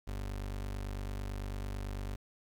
30% pulse tone, 49 Hz, G1, in tune, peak -34 dBFS, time 0.07-2.16 s, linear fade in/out 10 ms, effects 10-bit

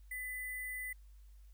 sine tone with sample-and-hold, 2005 Hz, B6, 26 cents sharp, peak -39 dBFS, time 0.11-0.93 s, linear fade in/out 5 ms, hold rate 11025 Hz, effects added 50 Hz sine -54 dBFS peak until 1.53 s + white hiss -75 dBFS RMS until 1.53 s

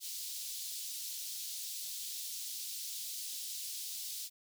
pink high-pass noise, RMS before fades -42 dBFS, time 0-4.3 s, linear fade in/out 50 ms, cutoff 3800 Hz, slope 24 dB/octave, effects none

